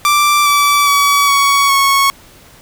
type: tone with pitch steps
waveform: sawtooth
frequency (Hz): 1174.7 / 1156.5 / 1138.6 / 1121 / 1103.7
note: D6 / D6 / C#6 / C#6 / C#6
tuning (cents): 0 / -27 / +46 / +19 / -8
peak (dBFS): -5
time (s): 0.05-2.1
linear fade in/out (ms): 0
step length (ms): 410
effects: pink hiss -42 dBFS RMS until 2.61 s